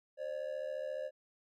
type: ring-modulated tone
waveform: triangle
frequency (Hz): 564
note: C#5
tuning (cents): +30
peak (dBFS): -32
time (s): 0.17-1.11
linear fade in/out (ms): 50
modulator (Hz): 37.2
effects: none